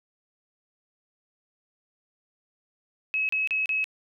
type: tone bursts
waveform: sine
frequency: 2569 Hz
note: E7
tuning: 45 cents flat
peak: -23 dBFS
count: 4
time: 3.14-3.842 s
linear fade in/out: 0 ms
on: 150 ms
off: 34 ms
effects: none